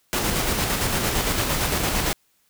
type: noise with tremolo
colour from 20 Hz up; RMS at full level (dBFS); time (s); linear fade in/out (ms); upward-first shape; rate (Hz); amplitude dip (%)
pink; -22; 0.13-2.13; 0; square; 8.8; 30
effects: white hiss -65 dBFS RMS until 2.49 s